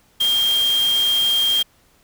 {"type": "tone in noise", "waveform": "sine", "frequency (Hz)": 3205, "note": "G7", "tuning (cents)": 38, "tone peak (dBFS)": -15, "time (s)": [0.2, 1.63], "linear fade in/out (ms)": 10, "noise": "white", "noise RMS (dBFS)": -29, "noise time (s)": [0.2, 1.63], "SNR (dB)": 11, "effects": ["pink hiss -57 dBFS RMS until 2.03 s"]}